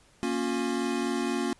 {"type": "chord", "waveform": "square", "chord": "Bb minor", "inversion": "none", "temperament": "equal with one note detuned", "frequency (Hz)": [233.1, 277.2, 356.8], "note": ["Bb3", "Db4", "F4"], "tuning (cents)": [0, 0, 37], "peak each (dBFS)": -32, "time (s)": [0.23, 1.53], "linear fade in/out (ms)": 0, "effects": ["pink hiss -60 dBFS RMS until 1.59 s", "resampled to 24000 Hz"]}